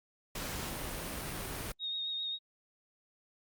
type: noise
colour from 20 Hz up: pink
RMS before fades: -39 dBFS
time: 0.35-1.72 s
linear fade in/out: 5 ms
type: tone with vibrato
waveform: sine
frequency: 3729 Hz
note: A#7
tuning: in tune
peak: -34 dBFS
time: 1.79-2.39 s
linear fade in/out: 50 ms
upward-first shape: triangle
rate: 7.5 Hz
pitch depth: 27 cents each way
effects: Opus 48 kbps

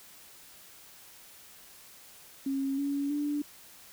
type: tone with pitch steps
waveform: sine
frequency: 272.1 / 282 / 292.3 Hz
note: C#4 / C#4 / D4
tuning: -32 / +30 / -8 cents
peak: -28 dBFS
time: 2.46-3.42 s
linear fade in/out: 5 ms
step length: 320 ms
effects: white hiss -53 dBFS RMS until 3.92 s

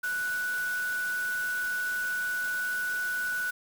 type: tone in noise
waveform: sine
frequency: 1480 Hz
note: F#6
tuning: in tune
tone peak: -28 dBFS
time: 0.03-3.51 s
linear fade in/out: 10 ms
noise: white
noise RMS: -42 dBFS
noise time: 0.03-3.51 s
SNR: +11 dB
effects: none

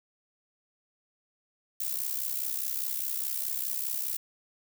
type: noise with amplitude modulation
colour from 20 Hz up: violet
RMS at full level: -29 dBFS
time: 1.8-4.17 s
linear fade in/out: 5 ms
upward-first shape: sine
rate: 64.9 Hz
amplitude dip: 75%
effects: none

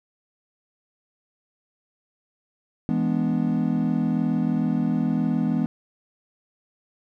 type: chord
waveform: triangle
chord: E dominant seventh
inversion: none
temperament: equal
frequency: 164.81 / 207.7 / 246.9 / 293.7 Hz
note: E3 / G#3 / B3 / D4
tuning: 0 / 0 / 0 / 0 cents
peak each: -24 / -24 / -22 / -28 dBFS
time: 2.89-5.66 s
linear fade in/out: 0 ms
effects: none

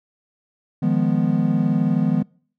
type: chord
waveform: triangle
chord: F half-diminished seventh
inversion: third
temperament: equal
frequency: 155.56 / 174.61 / 207.7 / 246.9 Hz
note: Eb3 / F3 / Ab3 / Cb4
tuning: 0 / 0 / 0 / 0 cents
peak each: -20 dBFS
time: 0.82-2.23 s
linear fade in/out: 10 ms
effects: noise-tail reverb RT60 0.5 s tail -26 dB re dry

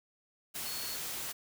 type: tone in noise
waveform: sine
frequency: 4372 Hz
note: C#8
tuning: 25 cents flat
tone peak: -42 dBFS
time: 0.65-0.97 s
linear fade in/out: 20 ms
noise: white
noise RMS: -39 dBFS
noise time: 0.54-1.33 s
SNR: -6 dB
effects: none

